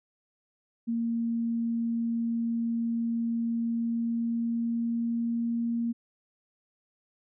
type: tone with pitch glide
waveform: sine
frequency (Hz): 231.5 to 233.5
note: A#3 to A#3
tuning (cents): -12 to +3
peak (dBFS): -26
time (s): 0.87-5.93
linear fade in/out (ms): 20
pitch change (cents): +15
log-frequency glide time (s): 3.6-5.72
effects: none